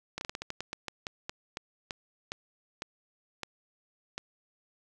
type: slowing click train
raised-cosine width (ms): 0.2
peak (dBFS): -18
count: 18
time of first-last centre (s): 0.18-4.18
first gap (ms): 31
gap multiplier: 1.22
effects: none